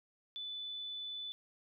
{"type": "tone", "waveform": "sine", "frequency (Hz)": 3491, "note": "A7", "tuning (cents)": -14, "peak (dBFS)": -40, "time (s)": [0.36, 1.32], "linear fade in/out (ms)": 0, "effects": []}